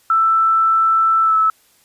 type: tone with pitch glide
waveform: sine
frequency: 1326 to 1304.7 Hz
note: E6 to E6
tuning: +10 to -18 cents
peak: -11 dBFS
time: 0.1-1.5 s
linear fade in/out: 2 ms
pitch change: -28 cents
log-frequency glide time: 1.22-1.36 s
effects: white hiss -55 dBFS RMS until 1.84 s + resampled to 32000 Hz